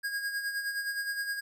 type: tone with tremolo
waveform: square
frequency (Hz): 1634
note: G#6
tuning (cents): -29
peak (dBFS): -30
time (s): 0.03-1.41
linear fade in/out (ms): 20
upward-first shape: sine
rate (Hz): 9.6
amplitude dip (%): 55
effects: none